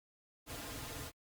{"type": "noise with comb filter", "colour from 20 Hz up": "pink", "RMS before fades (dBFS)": -45, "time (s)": [0.46, 1.12], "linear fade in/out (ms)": 50, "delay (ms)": 5.3, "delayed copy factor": -0.75, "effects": ["Opus 48 kbps"]}